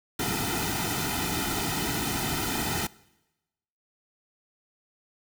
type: noise with comb filter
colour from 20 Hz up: pink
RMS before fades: -29 dBFS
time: 0.19-2.87 s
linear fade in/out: 5 ms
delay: 1.8 ms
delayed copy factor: -0.95
effects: noise-tail reverb RT60 1.0 s tail -22 dB re dry